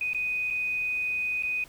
sine tone with dropouts, 2493 Hz, D#7, 3 cents sharp, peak -26 dBFS, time 0.01-1.64 s, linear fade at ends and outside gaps 2 ms, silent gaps 0.133-0.146 / 0.503-0.507 / 1.425-1.433 s, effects pink hiss -53 dBFS RMS until 1.68 s

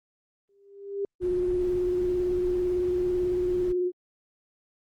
sine tone with exponential growth, 399.1 Hz, G4, 31 cents sharp, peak -24 dBFS, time 0.49-1.05 s, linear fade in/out 2 ms, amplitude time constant 120 ms
sine tone with vibrato, 360 Hz, F#4, 47 cents flat, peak -23 dBFS, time 1.2-3.92 s, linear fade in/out 50 ms, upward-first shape sine, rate 18 Hz, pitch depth 22 cents each way
brown noise, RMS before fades -39 dBFS, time 1.21-3.73 s, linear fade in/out 20 ms
effects Opus 32 kbps

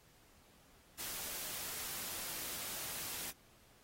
white noise, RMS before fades -43 dBFS, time 0.98-3.32 s, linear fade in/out 20 ms, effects pink hiss -66 dBFS RMS until 3.83 s + AAC 48 kbps

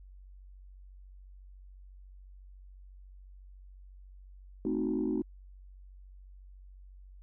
sine chord, A diminished seventh, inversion none, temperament equal, 220 / 261.6 / 311.1 / 370 Hz, A3 / C4 / Eb4 / Gb4, 0 / 0 / 0 / 0 cents, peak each -34 / -33 / -32 / -34 dBFS, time 4.65-5.22 s, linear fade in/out 2 ms, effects tanh soft clip ceiling -22 dBFS + added 47 Hz sine -49 dBFS peak until 7.22 s

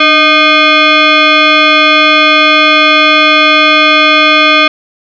sine tone with frequency modulation, 622.3 Hz, D#5, in tune, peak -3 dBFS, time 0-4.68 s, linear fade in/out 5 ms, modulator 922 Hz, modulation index 3.2, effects none

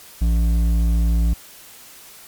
triangle tone with hard clipping, 56.7 Hz, A#1, 47 cents flat, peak -16 dBFS, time 0.21-1.34 s, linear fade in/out 10 ms, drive 12 dB, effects white hiss -43 dBFS RMS until 2.27 s + MP3 96 kbps

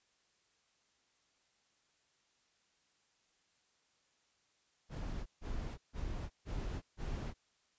brown noise bursts, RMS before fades -40 dBFS, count 5, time 4.89-7.34 s, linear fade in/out 50 ms, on 370 ms, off 150 ms, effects white hiss -75 dBFS RMS until 7.78 s + resampled to 16000 Hz

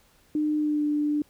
sine tone with pitch glide, 302.6 to 296.4 Hz, D#4 to D4, -48 to +16 cents, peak -22 dBFS, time 0.35-1.22 s, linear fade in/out 2 ms, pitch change -36 cents, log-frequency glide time 0.56-0.85 s, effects pink hiss -61 dBFS RMS until 1.29 s

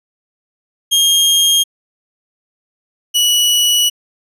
sawtooth tone pair in turn, 3232 / 2938 Hz, G#7 / F#7, -48 / -13 cents, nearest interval major second, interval 165 cents, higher first, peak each -6 / -7 dBFS, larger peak first, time 0.91-1.64 / 3.14-3.9 s, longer second, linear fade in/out 20 ms, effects resampled to 32000 Hz

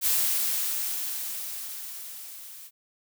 blue noise with level ramp, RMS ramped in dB -23 to -45 dBFS, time 0.01-2.71 s, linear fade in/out 50 ms, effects none

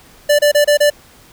square tone bursts, 587 Hz, D5, 1 cent flat, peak -9 dBFS, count 5, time 0.29-0.902 s, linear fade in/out 10 ms, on 100 ms, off 28 ms, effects pink hiss -45 dBFS RMS until 1.32 s

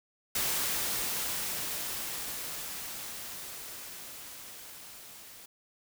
white noise with level ramp, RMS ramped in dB -30 to -50 dBFS, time 0.35-5.46 s, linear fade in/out 5 ms, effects none

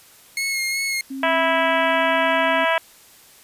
sawtooth tone with vibrato, 2163 Hz, C#7, 43 cents flat, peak -18 dBFS, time 0.37-1.01 s, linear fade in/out 2 ms, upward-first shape sine, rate 2.7 Hz, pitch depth 25 cents each way
sine tone, 268.7 Hz, C4, 46 cents sharp, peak -27 dBFS, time 1.1-2.65 s, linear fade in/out 10 ms
harmonic tone, 328.1 Hz, E4, 8 cents flat, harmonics 2 / 3 / 4 / 5 / 6 / 7 / 8 / 9 / 10, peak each -21 / -22 / -28 / -24 / -27 / -28 / -29 / -32 / -34 dBFS, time 1.23-2.78 s, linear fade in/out 2 ms
effects white hiss -49 dBFS RMS until 3.43 s + resampled to 32000 Hz

